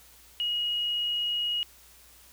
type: tone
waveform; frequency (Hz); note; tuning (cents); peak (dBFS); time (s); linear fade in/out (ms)
sine; 2891; F#7; -41; -26; 0.4-1.63; 0
effects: added 60 Hz sine -61 dBFS peak until 2.32 s + white hiss -55 dBFS RMS until 2.32 s